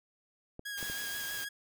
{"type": "clicks", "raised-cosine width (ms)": 2, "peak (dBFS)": -30, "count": 3, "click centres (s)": [0.594, 0.828, 0.899]}
{"type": "tone with vibrato", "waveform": "sawtooth", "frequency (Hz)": 1641, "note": "G#6", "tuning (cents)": -21, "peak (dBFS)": -34, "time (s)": [0.65, 1.49], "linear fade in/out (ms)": 10, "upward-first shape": "sine", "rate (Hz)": 6.2, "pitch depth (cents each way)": 25}
{"type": "noise", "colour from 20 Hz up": "white", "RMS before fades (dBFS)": -42, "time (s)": [0.77, 1.45], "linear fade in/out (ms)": 10}
{"effects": []}